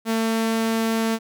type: tone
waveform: sawtooth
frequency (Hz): 224.8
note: A3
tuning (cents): +37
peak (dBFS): -16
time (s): 0.05-1.19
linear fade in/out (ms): 50
effects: none